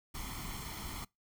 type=noise with comb filter; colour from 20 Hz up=pink; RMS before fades=-42 dBFS; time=0.14-1.05 s; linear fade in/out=10 ms; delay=0.93 ms; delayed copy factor=+0.7; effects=noise-tail reverb RT60 0.2 s tail -24 dB re dry